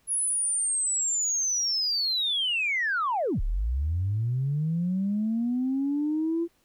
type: linear two-way sweep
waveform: sine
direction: down then up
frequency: 10580 to 30.87 to 342.1 Hz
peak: -23 dBFS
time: 0.07-6.48 s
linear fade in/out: 50 ms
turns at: 3.41 s
effects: tanh soft clip ceiling -19 dBFS + pink hiss -67 dBFS RMS until 6.64 s